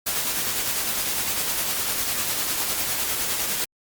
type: noise with tremolo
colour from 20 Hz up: white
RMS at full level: -24 dBFS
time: 0.06-3.65 s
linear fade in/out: 10 ms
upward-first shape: sine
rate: 9.9 Hz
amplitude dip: 30%
effects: Opus 48 kbps